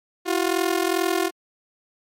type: ring-modulated tone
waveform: sawtooth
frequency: 355.7 Hz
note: F4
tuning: 32 cents sharp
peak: -13 dBFS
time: 0.25-1.31 s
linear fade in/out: 50 ms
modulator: 21.2 Hz
effects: MP3 64 kbps